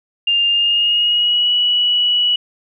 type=tone with pitch glide; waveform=sine; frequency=2804 to 2937 Hz; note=F7 to F#7; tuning=+6 to -13 cents; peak=-12 dBFS; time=0.27-2.36 s; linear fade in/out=5 ms; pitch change=+81 cents; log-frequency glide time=0.49-1.51 s; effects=none